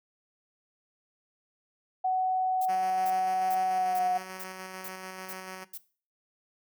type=tone with pitch glide; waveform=sine; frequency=747 to 729.1 Hz; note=F#5 to F#5; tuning=+16 to -26 cents; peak=-24 dBFS; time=2.04-4.18 s; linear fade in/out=10 ms; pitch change=-42 cents; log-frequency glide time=3.67-4.03 s
type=noise bursts; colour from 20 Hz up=violet; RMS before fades=-40 dBFS; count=8; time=2.61-5.778 s; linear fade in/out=5 ms; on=46 ms; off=400 ms
type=tone with tremolo; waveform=5% pulse; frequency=187.3 Hz; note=F#3; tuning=21 cents sharp; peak=-27 dBFS; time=2.68-5.65 s; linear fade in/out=20 ms; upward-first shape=square; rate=6.8 Hz; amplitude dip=25%
effects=noise-tail reverb RT60 0.4 s tail -17 dB re dry